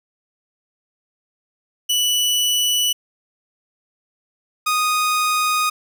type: tone pair in turn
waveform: sawtooth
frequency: 2960 / 1241.3 Hz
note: F#7 / D#6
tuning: 0 / -4 cents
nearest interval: octave + minor third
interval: 1504 cents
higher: first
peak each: -13 dBFS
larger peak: neither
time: 1.89-2.93 / 4.66-5.7 s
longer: neither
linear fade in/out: 10 ms
effects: none